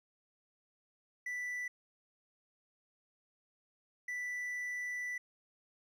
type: tone bursts at uneven times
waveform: triangle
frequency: 1975.5 Hz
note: B6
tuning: in tune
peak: -35 dBFS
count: 2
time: 1.26-1.68 / 4.08-5.18 s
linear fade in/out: 5 ms
effects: none